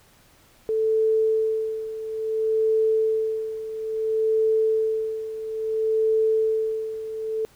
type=tone with tremolo; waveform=sine; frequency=440 Hz; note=A4; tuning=in tune; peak=-17 dBFS; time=0.69-7.45 s; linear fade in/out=0 ms; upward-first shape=sine; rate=0.59 Hz; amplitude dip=75%; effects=pink hiss -56 dBFS RMS until 7.55 s